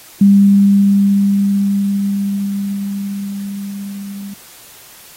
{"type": "tone with level ramp", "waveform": "sine", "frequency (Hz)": 199.4, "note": "G3", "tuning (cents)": 30, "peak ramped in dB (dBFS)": [-4, -25], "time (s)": [0.21, 4.34], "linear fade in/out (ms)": 5, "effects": ["white hiss -40 dBFS RMS until 5.16 s", "AAC 48 kbps"]}